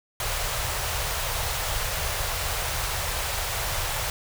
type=band-stop noise; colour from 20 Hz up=pink; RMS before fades=-28 dBFS; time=0.2-4.1 s; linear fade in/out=2 ms; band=120 to 510 Hz; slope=24 dB/octave; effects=none